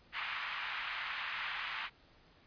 white band-pass noise, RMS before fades -40 dBFS, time 0.12-1.9 s, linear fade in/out 50 ms, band 1000 to 2800 Hz, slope 24 dB/octave, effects pink hiss -64 dBFS RMS until 2.46 s + resampled to 11025 Hz

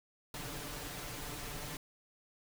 pink noise with comb filter, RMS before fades -43 dBFS, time 0.34-1.77 s, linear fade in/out 2 ms, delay 6.8 ms, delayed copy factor +0.7, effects none

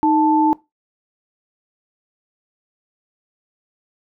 sine tone pair together, 311.1 / 880 Hz, D#4 / A5, 0 / 0 cents, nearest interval octave + tritone, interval 1800 cents, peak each -15 dBFS, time 0.03-0.53 s, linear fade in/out 0 ms, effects noise-tail reverb RT60 0.2 s tail -20 dB re dry

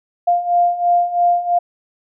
sine beating tone pair, 698.5 / 701.5 Hz, F5 / F5, 0 / +8 cents, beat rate 3 Hz, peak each -18 / -14 dBFS, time 0.27-1.59 s, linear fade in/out 10 ms, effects none

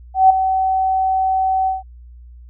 sine tone with ADSR envelope, 760 Hz, F#5, 46 cents sharp, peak -4 dBFS, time 0.14-1.83 s, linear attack 160 ms, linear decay 7 ms, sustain -10 dB, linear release 160 ms, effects added 60 Hz sine -37 dBFS peak until 2.49 s

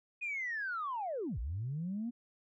sine linear two-way sweep, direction down then up, 2496 to 51.1 to 244.8 Hz, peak -34 dBFS, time 0.21-2.11 s, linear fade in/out 20 ms, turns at 1.39 s, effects tanh soft clip ceiling -30 dBFS

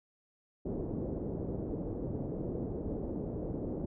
white low-pass noise, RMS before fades -37 dBFS, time 0.65-3.86 s, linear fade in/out 10 ms, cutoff 450 Hz, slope 24 dB/octave, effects none

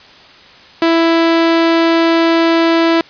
sawtooth tone, 331.1 Hz, E4, 8 cents sharp, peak -5 dBFS, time 0.82-3.01 s, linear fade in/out 2 ms, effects white hiss -40 dBFS RMS until 3.09 s + resampled to 11025 Hz

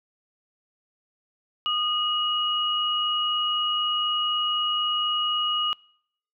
sine tone pair together, 1230 / 2899 Hz, D#6 / F#7, -20 / -36 cents, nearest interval octave + minor third, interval 1484 cents, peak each -27 / -24 dBFS, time 1.66-5.73 s, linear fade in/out 0 ms, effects noise-tail reverb RT60 0.7 s tail -26 dB re dry

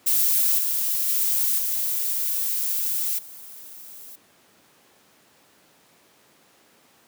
violet noise with level steps, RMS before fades -20 / -24 / -22 / -25 / -42 dBFS, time 0.06-4.16 s, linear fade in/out 10 ms, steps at 0.58 / 1.08 / 1.58 / 3.18 s, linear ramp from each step 10 ms, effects pink hiss -57 dBFS RMS until 7.07 s + high-pass 200 Hz 12 dB/octave

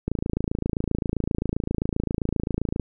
click train, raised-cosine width 3 ms, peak -11 dBFS, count 76, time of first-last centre 0.08-2.797 s, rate 27.6 Hz, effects none

